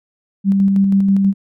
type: tone with tremolo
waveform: sine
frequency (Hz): 196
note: G3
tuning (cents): 0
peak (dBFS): -9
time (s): 0.44-1.34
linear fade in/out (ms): 50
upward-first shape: square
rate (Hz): 6.2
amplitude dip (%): 25
effects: none